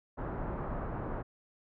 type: low-pass noise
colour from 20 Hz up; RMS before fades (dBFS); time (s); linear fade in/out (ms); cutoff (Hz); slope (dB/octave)
pink; -37; 0.17-1.23; 20; 1300; 24
effects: none